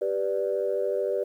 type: chord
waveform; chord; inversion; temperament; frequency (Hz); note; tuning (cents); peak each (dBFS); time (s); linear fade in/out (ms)
sine; G major; none; equal; 392 / 493.9 / 587.3; G4 / B4 / D5; 0 / 0 / 0; -28; 0.01-1.24; 10
effects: tanh soft clip ceiling -15 dBFS + 10-bit